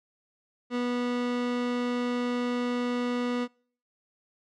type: tone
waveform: 30% pulse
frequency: 244.5 Hz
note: B3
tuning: 17 cents flat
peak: -24 dBFS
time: 0.7-3.48 s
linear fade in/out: 50 ms
effects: noise-tail reverb RT60 0.5 s tail -26 dB re dry + low-pass 4000 Hz 12 dB/octave